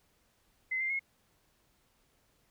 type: tone with pitch steps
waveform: sine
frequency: 2051 / 2095 / 2164 Hz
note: C7 / C7 / C#7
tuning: -35 / +2 / -42 cents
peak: -30 dBFS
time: 0.71-0.995 s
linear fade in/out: 10 ms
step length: 95 ms
effects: pink hiss -71 dBFS RMS until 2.5 s